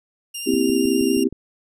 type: tone with vibrato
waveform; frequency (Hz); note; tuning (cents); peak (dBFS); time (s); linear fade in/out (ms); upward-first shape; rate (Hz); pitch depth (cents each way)
15% pulse; 2794; F7; 0; -21; 0.34-1.24; 10; square; 13; 9
type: chord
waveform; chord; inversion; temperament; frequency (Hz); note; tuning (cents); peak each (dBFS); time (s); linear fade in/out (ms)
sine; C dominant seventh; third; just; 235.5 / 261.6 / 327 / 392.4; Bb3 / C4 / E4 / G4; +18 / 0 / -14 / +2; -25 / -20 / -22 / -21; 0.46-1.29; 20
type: click train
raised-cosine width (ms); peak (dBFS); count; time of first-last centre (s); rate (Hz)
3; -22; 6; 0.54-1.326; 6.36
effects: none